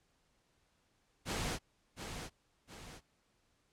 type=noise with echo; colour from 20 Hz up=pink; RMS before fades=-37 dBFS; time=1.25-1.59 s; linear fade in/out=50 ms; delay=710 ms; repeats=2; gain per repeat=-7 dB; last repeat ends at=3.01 s; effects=pink hiss -75 dBFS RMS until 3.72 s + low-pass 9000 Hz 12 dB/octave